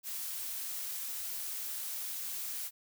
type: noise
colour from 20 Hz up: blue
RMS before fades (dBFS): -39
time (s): 0.03-2.71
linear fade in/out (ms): 50
effects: none